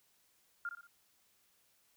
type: tone with echo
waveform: sine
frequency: 1402 Hz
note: F6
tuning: 6 cents sharp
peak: -36 dBFS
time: 0.65-0.69 s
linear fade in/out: 2 ms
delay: 60 ms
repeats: 3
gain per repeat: -7 dB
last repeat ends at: 0.87 s
effects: white hiss -72 dBFS RMS until 1.96 s